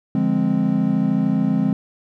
triangle chord, D half-diminished seventh, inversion none, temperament equal, 146.83 / 174.61 / 207.7 / 261.6 Hz, D3 / F3 / Ab3 / C4, 0 / 0 / 0 / 0 cents, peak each -24 / -20 / -18 / -19 dBFS, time 0.15-1.73 s, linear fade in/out 2 ms, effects none

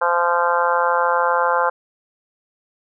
harmonic tone, 172.8 Hz, F3, 18 cents flat, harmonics 3 / 4 / 5 / 6 / 7 / 8 / 9, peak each -21 / -27 / -21 / -21 / -26 / -23 / -27 dBFS, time 0.01-1.7 s, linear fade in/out 10 ms, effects none

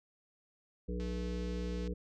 harmonic tone, 60.2 Hz, B1, 44 cents flat, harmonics 1 / 3 / 5 / 7 / 8, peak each -37 / -40 / -46 / -45 / -45 dBFS, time 0.88-1.94 s, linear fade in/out 10 ms
click train, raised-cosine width 0.2 ms, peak -36 dBFS, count 191, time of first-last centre 1-1.876 s, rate 217 Hz
effects none

